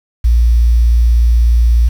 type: tone with quantisation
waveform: sine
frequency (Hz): 58.27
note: A#1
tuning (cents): 0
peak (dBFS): -6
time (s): 0.24-1.89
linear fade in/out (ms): 10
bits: 6
effects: none